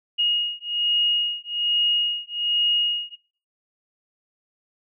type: beating tone pair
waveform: sine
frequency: 2870 / 2871.2 Hz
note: F7 / F7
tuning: +47 / +47 cents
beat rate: 1.2 Hz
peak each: -23 dBFS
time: 0.18-3.16 s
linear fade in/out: 20 ms
effects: noise-tail reverb RT60 0.4 s tail -18 dB re dry